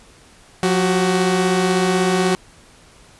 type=tone pair together; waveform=sawtooth; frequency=180 / 376.2 Hz; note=F#3 / F#4; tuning=-47 / +29 cents; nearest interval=octave + minor second; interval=1276 cents; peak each=-14 dBFS; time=0.63-2.35 s; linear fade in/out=0 ms; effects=pink hiss -48 dBFS RMS until 3.19 s + resampled to 24000 Hz